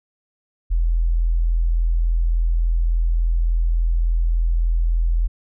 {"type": "tone", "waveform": "sine", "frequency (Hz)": 41.75, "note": "E1", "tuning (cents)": 23, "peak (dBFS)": -15, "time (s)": [0.7, 5.28], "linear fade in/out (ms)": 20, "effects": []}